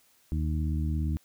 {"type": "harmonic tone", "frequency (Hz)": 77.4, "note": "D#2", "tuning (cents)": -9, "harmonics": [1, 2, 3, 4], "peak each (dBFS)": [-27, -33, -37, -39], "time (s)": [0.32, 1.17], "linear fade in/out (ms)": 0, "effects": ["white hiss -64 dBFS RMS until 1.24 s"]}